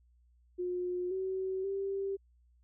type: tone with pitch steps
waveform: sine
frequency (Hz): 358.9 / 378.4 / 392.1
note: F4 / F#4 / G4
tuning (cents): +47 / +39 / 0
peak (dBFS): -32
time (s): 0.58-2.17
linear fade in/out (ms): 20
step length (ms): 530
effects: added 60 Hz sine -63 dBFS peak until 2.63 s